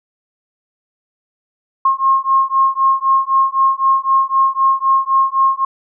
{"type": "beating tone pair", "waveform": "sine", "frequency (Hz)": [1072, 1075.9], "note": ["C6", "C6"], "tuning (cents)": [42, 48], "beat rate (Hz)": 3.9, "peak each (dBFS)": -14, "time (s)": [1.85, 5.65], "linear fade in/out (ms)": 5, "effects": []}